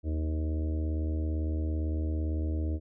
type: harmonic tone with a mistuned harmonic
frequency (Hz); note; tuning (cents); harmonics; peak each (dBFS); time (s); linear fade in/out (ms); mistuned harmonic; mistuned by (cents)
77.78; D#2; 0; 1 / 3 / 4 / 5 / 6 / 7 / 8; -28 / -43 / -37 / -47 / -48 / -49 / -49; 0.03-2.8; 50; 8; +29
effects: none